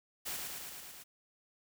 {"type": "noise with echo", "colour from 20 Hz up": "white", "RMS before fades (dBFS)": -39, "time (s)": [0.25, 0.38], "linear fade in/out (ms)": 20, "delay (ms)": 110, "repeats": 6, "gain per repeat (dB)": -2, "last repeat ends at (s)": 1.04, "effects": []}